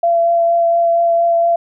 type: tone with vibrato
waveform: sine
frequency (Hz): 679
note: F5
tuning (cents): -49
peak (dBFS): -10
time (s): 0.03-1.56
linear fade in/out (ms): 5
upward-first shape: triangle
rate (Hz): 4.3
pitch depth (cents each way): 14
effects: none